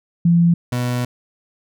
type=tone pair in turn; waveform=sine / 30% pulse; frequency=170.5 / 123.17 Hz; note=F3 / B2; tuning=-41 / -4 cents; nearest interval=tritone; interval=563 cents; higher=first; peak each=-10 / -16 dBFS; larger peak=first; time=0.25-0.54 / 0.72-1.05 s; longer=second; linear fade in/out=5 ms; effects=none